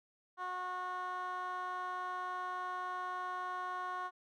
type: tone with band-pass filter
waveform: 15% pulse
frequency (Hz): 364.7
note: F#4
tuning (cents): -25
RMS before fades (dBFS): -40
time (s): 0.37-4.11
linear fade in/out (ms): 50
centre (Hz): 1100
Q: 2.3
effects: none